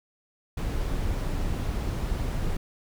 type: noise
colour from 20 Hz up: brown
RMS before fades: -28 dBFS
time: 0.57-2.57 s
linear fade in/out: 5 ms
effects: none